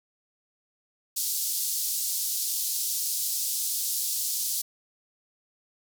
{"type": "band-pass noise", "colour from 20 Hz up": "white", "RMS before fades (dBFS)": -29, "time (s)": [1.16, 4.62], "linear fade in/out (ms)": 10, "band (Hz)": [4300, 16000], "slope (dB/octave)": 24, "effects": []}